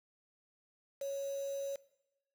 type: tone with quantisation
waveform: sine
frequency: 554 Hz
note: C#5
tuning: 1 cent flat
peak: -36 dBFS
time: 1.01-1.76 s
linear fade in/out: 5 ms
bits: 8
effects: noise-tail reverb RT60 0.9 s tail -20 dB re dry